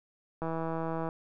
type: click train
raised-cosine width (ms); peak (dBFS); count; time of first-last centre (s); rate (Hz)
1; -21; 110; 0.42-1.089; 163
effects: none